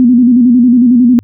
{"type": "tone with vibrato", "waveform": "sine", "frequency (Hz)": 244.4, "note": "B3", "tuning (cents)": -18, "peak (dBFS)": -3, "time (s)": [0, 1.19], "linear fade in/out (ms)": 0, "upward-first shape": "square", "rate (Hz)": 11, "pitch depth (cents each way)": 69, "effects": ["added 101 Hz sine -37 dBFS peak until 1.23 s"]}